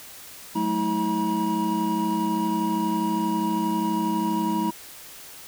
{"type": "tone cluster", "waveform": "triangle", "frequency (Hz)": [185.3, 217.7, 322.6, 958], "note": ["F#3", "A3", "E4", "A#5"], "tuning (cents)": [3, -18, -37, 47], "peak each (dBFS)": [-28, -25, -25, -25], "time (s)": [0.55, 4.71], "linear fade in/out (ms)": 10, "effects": ["white hiss -43 dBFS RMS until 5.47 s"]}